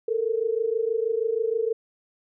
sine tone pair together, 439.1 / 465.4 Hz, A4 / A#4, -4 / -3 cents, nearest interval minor second, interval 101 cents, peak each -25 dBFS, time 0.08-1.73 s, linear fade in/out 5 ms, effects none

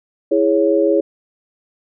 sine chord, C# minor, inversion first, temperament equal, 329.6 / 415.3 / 554.4 Hz, E4 / G#4 / C#5, 0 / 0 / 0 cents, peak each -16 dBFS, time 0.31-1.01 s, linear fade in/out 10 ms, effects none

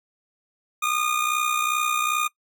25% pulse tone with amplitude modulation, 1222 Hz, D#6, 32 cents flat, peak -15 dBFS, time 0.82-2.28 s, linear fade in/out 10 ms, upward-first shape sine, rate 62.5 Hz, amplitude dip 60%, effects noise-tail reverb RT60 0.1 s tail -21 dB re dry

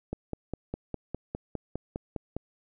click train, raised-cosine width 2 ms, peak -19 dBFS, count 12, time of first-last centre 0.13-2.366 s, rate 4.92 Hz, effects none

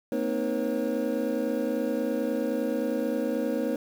triangle tone cluster, 227.7 / 257.3 / 310.2 / 480.3 / 544 Hz, A#3 / C4 / D#4 / B4 / C#5, -40 / -29 / -5 / -48 / -33 cents, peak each -30 dBFS, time 0.12-3.76 s, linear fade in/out 2 ms, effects 8-bit

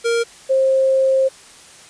square / sine tone pair in turn, 466.2 / 531.1 Hz, A#4 / C5, 0 / +26 cents, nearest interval major second, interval 226 cents, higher second, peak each -16 / -12 dBFS, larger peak second, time 0.04-0.24 / 0.49-1.29 s, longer second, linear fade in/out 20 ms, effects white hiss -43 dBFS RMS until 1.89 s + resampled to 22050 Hz

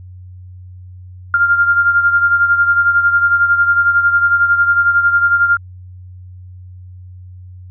sine beating tone pair, 1396.9 / 1407.9 Hz, F6 / F6, 0 / +14 cents, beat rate 11 Hz, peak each -10 / -17 dBFS, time 1.34-5.57 s, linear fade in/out 2 ms, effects added 91 Hz sine -32 dBFS peak until 7.7 s

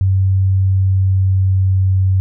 sine tone with pitch glide, 95.5 to 94.68 Hz, G2 to F#2, -45 to +40 cents, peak -10 dBFS, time 0.01-2.2 s, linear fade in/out 0 ms, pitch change -15 cents, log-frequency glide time 0.59-1.96 s, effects none

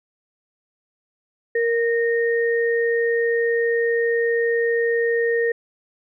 sine tone pair together, 466.2 / 1847.6 Hz, A#4 / A#6, 0 / -16 cents, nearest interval 2 octaves, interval 2384 cents, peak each -18 / -24 dBFS, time 1.55-5.52 s, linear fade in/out 5 ms, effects none

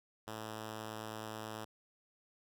5% pulse tone, 109.3 Hz, A2, 11 cents flat, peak -31 dBFS, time 0.27-1.65 s, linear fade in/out 10 ms, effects none

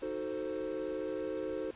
triangle chord, D# diminished seventh, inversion none, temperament equal with one note detuned, 311.1 / 370 / 443.1 / 523.3 Hz, D#4 / F#4 / A4 / C5, 0 / 0 / +12 / 0 cents, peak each -39 / -39 / -38 / -37 dBFS, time 0.02-1.71 s, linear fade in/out 5 ms, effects pink hiss -55 dBFS RMS until 1.75 s + resampled to 8000 Hz

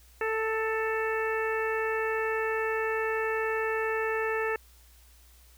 harmonic tone with a mistuned harmonic, 442.4 Hz, A4, 9 cents sharp, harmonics 1 / 2 / 3 / 4 / 5 / 6, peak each -29 / -36 / -36 / -33 / -40 / -40 dBFS, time 0.21-4.56 s, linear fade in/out 2 ms, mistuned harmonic 3, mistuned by -16 cents, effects added 60 Hz sine -55 dBFS peak until 5.57 s + white hiss -60 dBFS RMS until 5.57 s

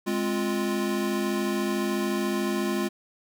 square chord, F minor, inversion first, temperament equal, 207.7 / 261.6 / 349.2 Hz, Ab3 / C4 / F4, 0 / 0 / 0 cents, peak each -29 / -33 / -29 dBFS, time 0.06-2.89 s, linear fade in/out 20 ms, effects none

